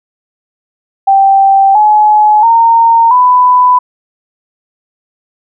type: tone with pitch steps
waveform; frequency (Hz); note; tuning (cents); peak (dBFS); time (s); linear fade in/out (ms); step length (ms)
sine; 782 / 847.9 / 919.3 / 996.7; G5 / G#5 / A#5 / B5; -4 / +36 / -24 / +16; -3; 1.07-3.79; 10; 680
effects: none